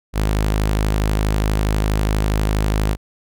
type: tone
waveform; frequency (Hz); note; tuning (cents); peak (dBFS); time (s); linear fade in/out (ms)
sawtooth; 52.3; G#1; +13; -12; 0.13-2.97; 50
effects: none